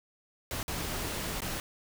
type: noise with dropouts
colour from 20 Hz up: pink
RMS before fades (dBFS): -35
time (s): 0.51-1.6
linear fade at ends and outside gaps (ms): 1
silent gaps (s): 0.63-0.68 / 1.405-1.419
effects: none